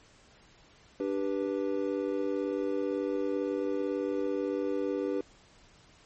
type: chord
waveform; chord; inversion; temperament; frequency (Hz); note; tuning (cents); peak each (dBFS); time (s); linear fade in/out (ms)
triangle; G major; second; just; 294 / 392 / 490; D4 / G4 / B4; +2 / 0 / -14; -31; 1-5.21; 2
effects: pink hiss -59 dBFS RMS until 6.05 s + MP3 32 kbps